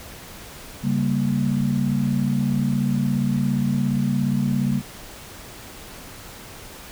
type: chord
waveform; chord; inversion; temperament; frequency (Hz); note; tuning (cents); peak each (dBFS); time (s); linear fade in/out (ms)
sine; G diminished; second; equal; 138.59 / 196 / 233.1; Db3 / G3 / Bb3; 0 / 0 / 0; -23; 0.82-4.82; 50
effects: pink hiss -40 dBFS RMS until 6.91 s